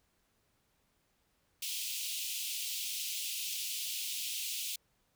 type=high-pass noise; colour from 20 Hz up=pink; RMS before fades=-38 dBFS; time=1.62-4.76 s; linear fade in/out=5 ms; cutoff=2600 Hz; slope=48 dB/octave; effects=pink hiss -75 dBFS RMS until 5.15 s